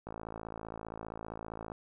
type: click train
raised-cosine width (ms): 1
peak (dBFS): -27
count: 92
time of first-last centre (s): 0.07-1.719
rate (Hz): 55.2
effects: none